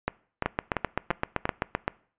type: two click trains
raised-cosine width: 0.5 ms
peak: -9 / -10 dBFS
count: 12 / 5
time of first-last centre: 0.46-1.879 / 0.08-1.455 s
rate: 7.75 / 2.91 Hz
effects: noise-tail reverb RT60 0.5 s tail -22 dB re dry + resampled to 8000 Hz